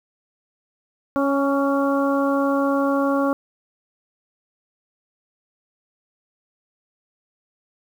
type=harmonic tone with a mistuned harmonic; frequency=277.2 Hz; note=C#4; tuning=in tune; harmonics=1 / 2 / 3 / 4 / 5; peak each=-20 / -22 / -30 / -26 / -30 dBFS; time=1.16-3.33 s; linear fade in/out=0 ms; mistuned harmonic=4; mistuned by=+20 cents; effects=8-bit